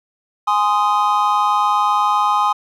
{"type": "chord", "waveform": "triangle", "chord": "Ab major", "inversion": "none", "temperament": "just", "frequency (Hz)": [830.6, 1038.3, 1245.9], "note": ["Ab5", "C6", "Eb6"], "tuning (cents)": [0, -14, 2], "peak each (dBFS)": -16, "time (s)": [0.47, 2.53], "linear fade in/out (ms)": 10, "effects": []}